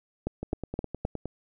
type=two click trains; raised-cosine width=2 ms; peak=-20 / -15 dBFS; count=9 / 4; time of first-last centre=0.43-1.256 / 0.27-1.051 s; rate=9.68 / 3.84 Hz; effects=none